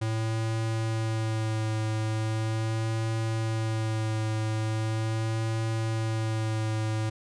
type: tone with vibrato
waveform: square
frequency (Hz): 110.7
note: A2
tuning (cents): +11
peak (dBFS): -27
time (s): 0.01-7.1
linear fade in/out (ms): 10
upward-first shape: sine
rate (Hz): 0.4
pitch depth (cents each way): 22
effects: resampled to 22050 Hz